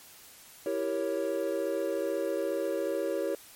triangle chord, E diminished seventh, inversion none, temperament equal, 329.6 / 392 / 466.2 / 554.4 Hz, E4 / G4 / Bb4 / Db5, 0 / 0 / 0 / 0 cents, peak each -33 / -32 / -33 / -30 dBFS, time 0.66-3.35 s, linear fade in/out 2 ms, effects white hiss -52 dBFS RMS until 3.55 s + MP3 64 kbps

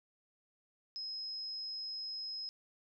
sine tone, 5120 Hz, D#8, 49 cents sharp, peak -39 dBFS, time 0.96-2.49 s, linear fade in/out 0 ms, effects none

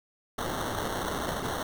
white noise with sample-and-hold, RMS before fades -32 dBFS, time 0.38-1.63 s, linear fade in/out 5 ms, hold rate 2450 Hz, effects none

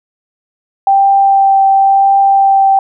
sine tone with vibrato, 784 Hz, G5, in tune, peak -5 dBFS, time 0.87-2.79 s, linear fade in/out 2 ms, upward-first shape triangle, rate 0.95 Hz, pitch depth 11 cents each way, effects none

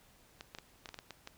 clicks, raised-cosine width 0.2 ms, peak -27 dBFS, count 9, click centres 0.409 / 0.549 / 0.586 / 0.858 / 0.89 / 0.943 / 0.989 / 1.107 / 1.274 s, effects pink hiss -64 dBFS RMS until 1.37 s

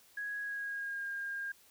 sine tone with pitch glide, 1661.2 to 1612 Hz, G#6 to G6, 0 to +48 cents, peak -36 dBFS, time 0.17-1.52 s, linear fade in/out 5 ms, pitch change -52 cents, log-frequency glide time 0.4-1.07 s, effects white hiss -63 dBFS RMS until 1.7 s

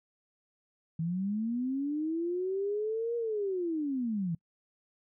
sine linear two-way sweep, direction up then down, 158.3 to 475.1 to 158.3 Hz, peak -29 dBFS, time 0.99-4.35 s, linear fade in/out 5 ms, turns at 3.16 s, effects noise-tail reverb RT60 0.1 s tail -25 dB re dry

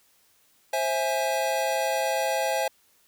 square chord, C augmented, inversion none, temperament equal with one note detuned, 529.3 / 659.3 / 830.6 Hz, C5 / E5 / G#5, +20 / 0 / 0 cents, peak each -29 dBFS, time 0.73-2.68 s, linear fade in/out 5 ms, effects white hiss -63 dBFS RMS until 3.07 s

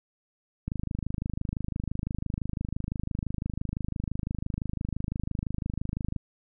click train, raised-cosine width 5 ms, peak -18 dBFS, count 143, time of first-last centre 0.68-6.163 s, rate 25.9 Hz, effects none

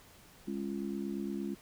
harmonic tone, 68.6 Hz, C#2, 17 cents flat, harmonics 3 / 4 / 5, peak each -37 / -40 / -40 dBFS, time 0.47-1.55 s, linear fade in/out 10 ms, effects pink hiss -58 dBFS RMS until 1.61 s

